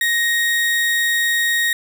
35% pulse tone, 1872 Hz, A#6, 7 cents sharp, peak -14 dBFS, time 0.01-1.73 s, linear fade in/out 2 ms, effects none

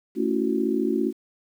sine chord, F# minor seventh, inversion first, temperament just, 222 / 277.5 / 333 / 370 Hz, A3 / C#4 / E4 / F#4, +16 / +2 / +18 / 0 cents, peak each -27 / -26 / -27 / -26 dBFS, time 0.15-1.13 s, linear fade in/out 50 ms, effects 9-bit

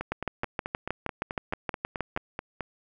two click trains, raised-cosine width 0.5 ms, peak -17 / -13 dBFS, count 13 / 14, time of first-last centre 0.01-2.607 / 0.12-2.164 s, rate 4.62 / 6.36 Hz, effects none

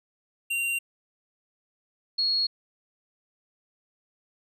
square / sine tone pair in turn, 2765 / 4316 Hz, F7 / C#8, -18 / -47 cents, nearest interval minor sixth, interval 771 cents, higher second, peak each -26 / -22 dBFS, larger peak second, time 0.5-0.79 / 2.18-2.47 s, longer neither, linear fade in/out 10 ms, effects resampled to 32000 Hz

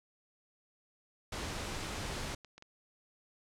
pink noise, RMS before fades -39 dBFS, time 1.32-2.35 s, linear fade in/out 5 ms
clicks, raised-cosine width 0.2 ms, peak -35 dBFS, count 5, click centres 1.728 / 1.842 / 2.447 / 2.58 / 2.624 s
effects low-pass 8000 Hz 12 dB/octave

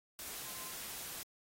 sine tone in noise, 1041 Hz, C6, 9 cents flat, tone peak -55 dBFS, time 0.46-0.72 s, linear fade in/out 0 ms, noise white, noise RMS -45 dBFS, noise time 0.19-1.23 s, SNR -13 dB, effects AAC 48 kbps

